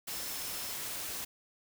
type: tone in noise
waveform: sine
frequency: 5280 Hz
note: E8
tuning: 2 cents sharp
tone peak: -47 dBFS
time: 0.1-0.72 s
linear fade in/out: 10 ms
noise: white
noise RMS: -39 dBFS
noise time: 0.07-1.25 s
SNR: -11 dB
effects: none